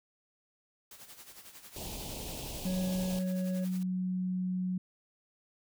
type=noise with tremolo; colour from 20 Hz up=white; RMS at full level=-49 dBFS; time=0.91-3.83 s; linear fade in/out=2 ms; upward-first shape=sine; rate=11 Hz; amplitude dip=65%
type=band-stop noise; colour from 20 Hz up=pink; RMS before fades=-41 dBFS; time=1.76-3.19 s; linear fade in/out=2 ms; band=930 to 2500 Hz; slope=48 dB/octave
type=tone with pitch glide; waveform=sine; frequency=185 to 183.51 Hz; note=F#3 to F#3; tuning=0 to -14 cents; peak=-30 dBFS; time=2.65-4.78 s; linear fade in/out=5 ms; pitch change=-14 cents; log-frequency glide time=2.92-4.49 s
type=tone; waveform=triangle; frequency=554.4 Hz; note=C#5; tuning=in tune; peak=-38 dBFS; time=2.66-3.65 s; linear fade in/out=10 ms
effects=none